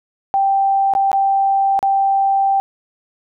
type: tone with dropouts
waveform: sine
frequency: 784 Hz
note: G5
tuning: in tune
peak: -12 dBFS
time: 0.34-2.6 s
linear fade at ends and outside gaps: 0 ms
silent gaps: 0.937-0.951 / 1.116-1.13 / 1.791-1.828 s
effects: none